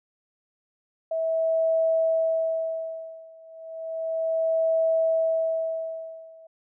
sine tone with tremolo, 650 Hz, E5, 24 cents flat, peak -19 dBFS, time 1.11-6.47 s, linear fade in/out 5 ms, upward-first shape sine, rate 0.33 Hz, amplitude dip 95%, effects none

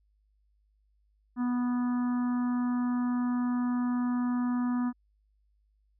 harmonic tone, 245.9 Hz, B3, 7 cents flat, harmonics 1 / 3 / 4 / 5 / 6 / 7, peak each -26 / -45 / -42 / -43 / -51 / -51 dBFS, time 1.36-4.93 s, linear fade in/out 50 ms, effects added 51 Hz sine -66 dBFS peak until 5.99 s

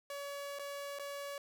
sawtooth tone with dropouts, 566 Hz, C#5, 36 cents sharp, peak -37 dBFS, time 0.1-1.38 s, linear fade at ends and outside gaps 2 ms, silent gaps 0.588-0.594 / 0.988-0.995 s, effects none

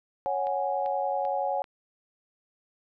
sine chord, C# suspended fourth, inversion none, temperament equal, 554.4 / 740 / 830.6 Hz, C#5 / F#5 / G#5, 0 / 0 / 0 cents, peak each -30 dBFS, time 0.26-1.62 s, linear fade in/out 0 ms
click train, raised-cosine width 0.3 ms, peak -31 dBFS, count 4, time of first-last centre 0.47-1.642 s, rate 2.56 Hz
effects none

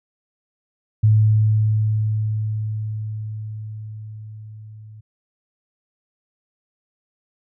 sine tone with level ramp, 107.9 Hz, A2, 33 cents flat, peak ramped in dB -10 to -38 dBFS, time 1.03-5.01 s, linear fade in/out 10 ms, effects none

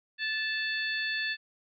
harmonic tone with a mistuned harmonic, 880 Hz, A5, in tune, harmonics 2 / 3 / 4 / 5, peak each -31 / -36 / -38 / -38 dBFS, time 0.18-1.37 s, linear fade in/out 50 ms, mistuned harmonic 2, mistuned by -15 cents, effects none

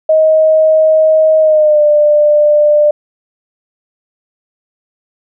sine tone with pitch glide, 629 to 595.8 Hz, D#5 to D5, +19 to +25 cents, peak -5 dBFS, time 0.09-2.91 s, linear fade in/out 5 ms, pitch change -94 cents, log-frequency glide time 1.4-1.83 s, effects none

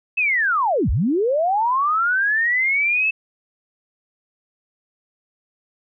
sine linear two-way sweep, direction down then up, 2642 to 46.25 to 2642 Hz, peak -16 dBFS, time 0.17-3.11 s, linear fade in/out 10 ms, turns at 0.9 s, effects none

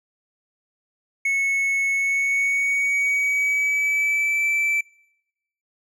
triangle tone with pitch glide, 2200 to 2325 Hz, C#7 to D7, -14 to -18 cents, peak -17 dBFS, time 1.25-4.81 s, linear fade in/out 5 ms, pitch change +96 cents, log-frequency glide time 1.93-4.45 s, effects noise-tail reverb RT60 0.9 s tail -25 dB re dry

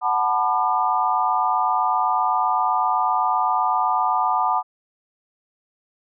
sine chord, B minor seventh, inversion second, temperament equal with one note detuned, 740 / 880 / 987.8 / 1200 Hz, F#5 / A5 / B5 / D6, 0 / 0 / 0 / +37 cents, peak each -23 dBFS, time 0.01-4.63 s, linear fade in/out 50 ms, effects none

